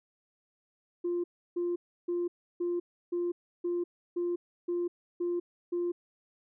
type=tone bursts; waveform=sine; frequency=349.2 Hz; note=F4; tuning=in tune; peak=-27 dBFS; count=10; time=1.04-5.92 s; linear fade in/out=10 ms; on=200 ms; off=320 ms; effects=tanh soft clip ceiling -25 dBFS